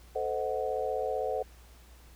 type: chord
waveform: sine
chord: A diminished seventh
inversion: none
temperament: equal with one note detuned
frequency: 440 / 515.7 / 622.3 / 740 Hz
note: A4 / C5 / Eb5 / Gb5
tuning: 0 / -25 / 0 / 0 cents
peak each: -34 / -33 / -37 / -35 dBFS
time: 0.15-1.43 s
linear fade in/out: 10 ms
effects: added 60 Hz sine -52 dBFS peak until 2.15 s + pink hiss -59 dBFS RMS until 2.15 s